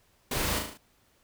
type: noise with echo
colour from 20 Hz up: pink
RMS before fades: -31 dBFS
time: 0.31-0.59 s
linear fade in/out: 5 ms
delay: 37 ms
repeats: 5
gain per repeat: -4 dB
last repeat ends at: 0.775 s
effects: pink hiss -66 dBFS RMS until 1.23 s